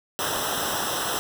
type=noise with comb filter; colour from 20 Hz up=pink; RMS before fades=-27 dBFS; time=0.19-1.19 s; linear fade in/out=0 ms; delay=0.44 ms; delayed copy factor=-1; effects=none